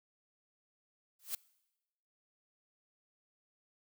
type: noise with exponential growth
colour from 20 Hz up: blue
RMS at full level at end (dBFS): -33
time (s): 1.19-1.35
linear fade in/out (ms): 5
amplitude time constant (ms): 34
effects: noise-tail reverb RT60 1.0 s tail -23 dB re dry